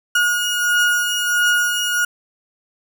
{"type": "beating tone pair", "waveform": "35% pulse", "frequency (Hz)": [1440, 1441.5], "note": ["F#6", "F#6"], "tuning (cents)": [-47, -46], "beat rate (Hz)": 1.5, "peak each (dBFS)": [-15, -20], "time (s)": [0.15, 2.05], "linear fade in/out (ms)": 5, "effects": []}